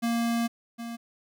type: tone pair in turn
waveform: square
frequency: 233.1 / 233.1 Hz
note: A#3 / A#3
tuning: 0 / 0 cents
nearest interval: unison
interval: 0 cents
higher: neither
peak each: -25 / -35 dBFS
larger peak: first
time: 0.02-0.48 / 0.78-0.97 s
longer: first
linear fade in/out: 20 ms
effects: none